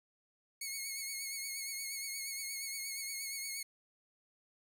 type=tone with vibrato; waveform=10% pulse; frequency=2192 Hz; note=C#7; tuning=20 cents flat; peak=-30 dBFS; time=0.61-3.63 s; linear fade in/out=5 ms; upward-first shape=triangle; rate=8.5 Hz; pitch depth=48 cents each way; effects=none